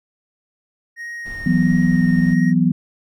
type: tone with vibrato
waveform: triangle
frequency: 1864.7 Hz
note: A#6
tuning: in tune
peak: -26 dBFS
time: 0.96-2.54 s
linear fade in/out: 50 ms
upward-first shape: sine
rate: 1.5 Hz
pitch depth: 13 cents each way
type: noise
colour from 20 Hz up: brown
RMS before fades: -35 dBFS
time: 1.25-2.34 s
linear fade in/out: 10 ms
type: chord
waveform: sine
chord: E suspended second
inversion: none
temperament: just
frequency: 164.81 / 185.42 / 247.2 Hz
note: E3 / F#3 / B3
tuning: 0 / +4 / +2 cents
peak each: -17 dBFS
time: 1.46-2.72 s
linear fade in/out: 5 ms
effects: none